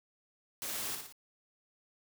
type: noise with echo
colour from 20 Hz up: white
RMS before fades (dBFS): -39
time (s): 0.62-0.95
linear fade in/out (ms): 0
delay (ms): 58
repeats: 3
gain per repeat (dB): -5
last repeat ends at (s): 1.124
effects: none